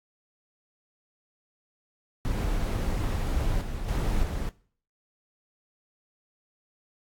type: noise with level steps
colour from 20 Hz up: brown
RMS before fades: -27 / -33 / -26 / -30 dBFS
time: 2.25-4.49 s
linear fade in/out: 0 ms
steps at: 3.61 / 3.88 / 4.23 s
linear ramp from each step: 5 ms
effects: noise-tail reverb RT60 0.5 s tail -20 dB re dry + AAC 64 kbps